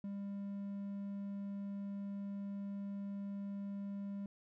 triangle tone, 199.7 Hz, G3, 32 cents sharp, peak -38 dBFS, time 0.04-4.26 s, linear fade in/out 2 ms, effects none

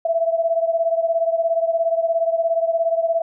sine beating tone pair, 659.3 / 676.3 Hz, E5 / E5, 0 / +44 cents, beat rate 17 Hz, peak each -18 / -22 dBFS, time 0.05-3.22 s, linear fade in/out 5 ms, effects none

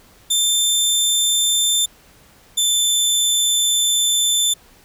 20% pulse tone pair in turn, 3565 / 3536 Hz, A7 / A7, +22 / +8 cents, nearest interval unison, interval 14 cents, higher first, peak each -9 dBFS, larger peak neither, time 0.3-1.86 / 2.57-4.54 s, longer second, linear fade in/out 10 ms, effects pink hiss -50 dBFS RMS until 4.84 s

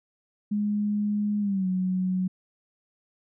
sine tone with pitch glide, 207.7 to 185.04 Hz, G#3 to F#3, 0 to 0 cents, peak -23 dBFS, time 0.51-2.28 s, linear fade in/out 10 ms, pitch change -200 cents, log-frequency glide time 1.4-1.67 s, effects none

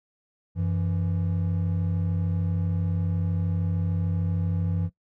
triangle tone pair together, 93.58 / 166.9 Hz, F#2 / E3, +20 / +22 cents, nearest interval minor seventh, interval 1002 cents, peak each -23 / -26 dBFS, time 0.55-4.9 s, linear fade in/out 50 ms, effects noise-tail reverb RT60 0.1 s tail -17 dB re dry

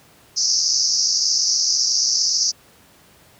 pink band-pass noise, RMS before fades -19 dBFS, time 0.36-2.52 s, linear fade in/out 20 ms, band 4800 to 6200 Hz, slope 96 dB/octave, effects pink hiss -51 dBFS RMS until 3.39 s + high-pass 80 Hz 12 dB/octave

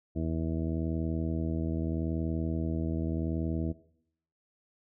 harmonic tone, 80.8 Hz, E2, 34 cents flat, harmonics 1 / 2 / 3 / 4 / 5 / 6 / 7 / 8, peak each -33 / -35 / -36 / -35 / -47 / -46 / -52 / -44 dBFS, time 0.15-3.73 s, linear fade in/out 20 ms, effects noise-tail reverb RT60 0.7 s tail -18 dB re dry

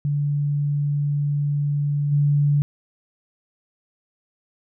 sine tone with level steps, 144.8 Hz, D3, 24 cents flat, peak -19 / -15 dBFS, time 0.05-2.62 s, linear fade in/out 0 ms, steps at 2.11 s, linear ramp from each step 20 ms, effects none

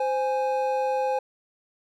triangle tone pair together, 520 / 828.8 Hz, C5 / G#5, -11 / -4 cents, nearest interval minor sixth, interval 807 cents, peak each -23 / -24 dBFS, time 0-1.19 s, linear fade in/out 5 ms, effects none

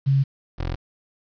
sine / 20% pulse tone pair in turn, 136.8 / 43.24 Hz, C#3 / F1, -23 / -16 cents, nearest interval octave + minor sixth, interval 1993 cents, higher first, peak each -15 / -20 dBFS, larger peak first, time 0.06-0.24 / 0.58-0.76 s, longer neither, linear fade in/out 20 ms, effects resampled to 11025 Hz + 8-bit

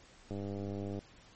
click train, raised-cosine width 2 ms, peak -27 dBFS, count 69, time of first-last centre 0.31-0.99 s, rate 100 Hz, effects pink hiss -59 dBFS RMS until 1.35 s + MP3 32 kbps

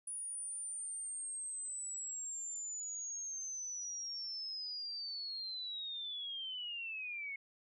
sine linear sweep, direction down, 9760 to 2173 Hz, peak -40 dBFS, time 0.07-7.36 s, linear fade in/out 5 ms, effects none

